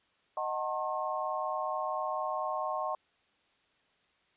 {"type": "chord", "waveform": "sine", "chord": "D# diminished seventh", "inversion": "none", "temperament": "just", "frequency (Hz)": [622.3, 746.7, 896, 1075.3], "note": ["D#5", "F#5", "A5", "C6"], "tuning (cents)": [0, 16, 31, 47], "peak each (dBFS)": [-36, -37, -39, -35], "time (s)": [0.37, 2.95], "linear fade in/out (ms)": 2, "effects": ["white hiss -70 dBFS RMS until 4.36 s", "resampled to 8000 Hz"]}